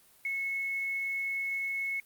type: tone with quantisation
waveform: sine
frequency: 2192 Hz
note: C#7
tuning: 20 cents flat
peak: -30 dBFS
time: 0.25-2 s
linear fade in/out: 2 ms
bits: 9
effects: white hiss -61 dBFS RMS until 2.05 s + Opus 32 kbps